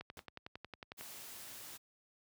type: click train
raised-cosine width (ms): 0.3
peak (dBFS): -30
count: 12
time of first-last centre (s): 0.01-1.01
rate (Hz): 11
type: noise with exponential decay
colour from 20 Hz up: pink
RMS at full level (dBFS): -49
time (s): 0.17-0.26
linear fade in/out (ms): 1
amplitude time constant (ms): 19
type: noise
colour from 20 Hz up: white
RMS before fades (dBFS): -50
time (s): 0.97-1.78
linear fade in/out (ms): 20
effects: high-pass 60 Hz 12 dB/octave